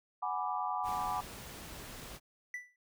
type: chord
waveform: sine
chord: G# half-diminished seventh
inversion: third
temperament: equal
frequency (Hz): 740 / 830.6 / 987.8 / 1174.7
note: F#5 / G#5 / B5 / D6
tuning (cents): 0 / 0 / 0 / 0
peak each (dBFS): -38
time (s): 0.22-1.21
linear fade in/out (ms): 10
type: noise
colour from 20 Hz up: pink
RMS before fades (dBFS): -47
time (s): 0.83-2.2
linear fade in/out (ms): 50
type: tone with exponential decay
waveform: triangle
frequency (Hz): 1975.5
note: B6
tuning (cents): 0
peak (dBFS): -33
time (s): 2.54-2.76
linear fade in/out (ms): 2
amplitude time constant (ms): 46
effects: none